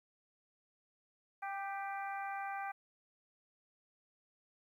harmonic tone with a mistuned harmonic, 395.4 Hz, G4, 15 cents sharp, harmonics 2 / 3 / 4 / 5 / 6, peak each -40 / -47 / -46 / -51 / -52 dBFS, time 1.42-2.72 s, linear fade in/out 10 ms, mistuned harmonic 4, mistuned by -26 cents, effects 12-bit

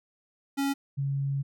square / sine tone pair in turn, 277.2 / 138.6 Hz, C#4 / C#3, 0 / 0 cents, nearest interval octave, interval 1200 cents, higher first, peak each -26 dBFS, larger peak neither, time 0.57-0.74 / 0.97-1.43 s, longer second, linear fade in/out 20 ms, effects none

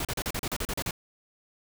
pink noise bursts, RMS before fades -31 dBFS, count 11, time 0-0.909 s, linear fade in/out 2 ms, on 49 ms, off 37 ms, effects none

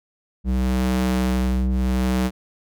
square ring-modulated tone, 63.3 Hz, B1, 43 cents sharp, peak -16 dBFS, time 0.44-2.31 s, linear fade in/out 50 ms, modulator 127 Hz, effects none

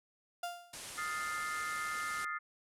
35% pulse tone with exponential decay, 698.5 Hz, F5, in tune, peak -33 dBFS, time 0.43-0.84 s, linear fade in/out 5 ms, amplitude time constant 88 ms
white low-pass noise, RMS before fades -47 dBFS, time 0.73-2.25 s, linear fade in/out 5 ms, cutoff 11000 Hz, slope 48 dB/octave
sine chord, F dominant seventh, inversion third, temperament equal, 1244.5 / 1396.9 / 1760 / 2093 Hz, Eb6 / F6 / A6 / C7, 0 / 0 / 0 / 0 cents, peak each -39 / -42 / -43 / -43 dBFS, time 0.97-2.39 s, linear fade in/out 20 ms
effects none

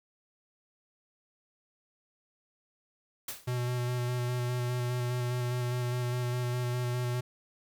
white noise with exponential decay, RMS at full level -34 dBFS, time 3.28-3.53 s, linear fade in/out 5 ms, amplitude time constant 53 ms
square tone with vibrato, 123.2 Hz, B2, 4 cents flat, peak -30 dBFS, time 3.47-7.21 s, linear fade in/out 10 ms, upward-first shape square, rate 4.9 Hz, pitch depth 14 cents each way
effects none

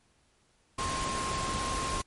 sine tone in noise, 1063 Hz, C6, 27 cents sharp, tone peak -33 dBFS, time 0.78-2.02 s, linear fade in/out 10 ms, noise pink, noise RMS -34 dBFS, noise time 0.78-2.02 s, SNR -2 dB, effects pink hiss -68 dBFS RMS until 2.06 s + MP3 48 kbps

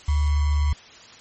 sine tone with sample-and-hold, 73.42 Hz, D2, in tune, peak -17 dBFS, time 0.08-0.73 s, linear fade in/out 5 ms, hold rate 1050 Hz, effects white hiss -46 dBFS RMS until 1.2 s + MP3 32 kbps

